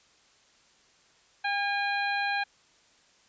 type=harmonic tone with a mistuned harmonic; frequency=812 Hz; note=G#5; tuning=39 cents flat; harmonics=1 / 2 / 3 / 4 / 5; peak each=-30 / -30 / -34 / -43 / -38 dBFS; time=1.44-2.44 s; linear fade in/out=10 ms; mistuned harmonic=1; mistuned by=-18 cents; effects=white hiss -62 dBFS RMS until 3.28 s + resampled to 16000 Hz